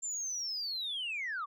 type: linear sweep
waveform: sine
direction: down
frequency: 7320 to 1108.7 Hz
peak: -33 dBFS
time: 0.02-1.46 s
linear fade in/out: 20 ms
effects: tanh soft clip ceiling -31 dBFS